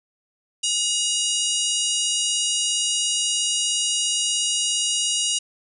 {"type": "harmonic tone with a mistuned harmonic", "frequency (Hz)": 957, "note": "A#5", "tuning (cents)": 45, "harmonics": [3, 4, 5, 6, 7, 8, 9, 10], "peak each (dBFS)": [-24, -31, -32, -29, -28, -30, -34, -30], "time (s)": [0.63, 5.39], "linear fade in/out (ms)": 10, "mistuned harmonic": 8, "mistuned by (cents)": -16, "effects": []}